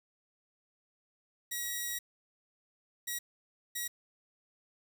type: tone bursts at uneven times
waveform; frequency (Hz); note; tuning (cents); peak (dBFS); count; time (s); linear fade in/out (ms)
5% pulse; 1912; A#6; +43; -24; 3; 1.51-1.99 / 3.07-3.19 / 3.75-3.88; 10
effects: 9-bit